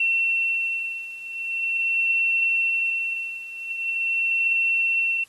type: beating tone pair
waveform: sine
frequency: 2708 / 2708.43 Hz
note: E7 / E7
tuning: +46 / +46 cents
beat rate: 0.43 Hz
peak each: -23 / -26 dBFS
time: 0-5.24 s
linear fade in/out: 5 ms
effects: white hiss -56 dBFS RMS until 5.28 s + AAC 32 kbps